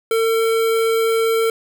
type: tone with notch filter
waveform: square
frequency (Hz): 451.5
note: A4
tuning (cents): +45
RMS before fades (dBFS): -17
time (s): 0.11-1.5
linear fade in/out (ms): 2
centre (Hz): 5700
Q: 1.5
effects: none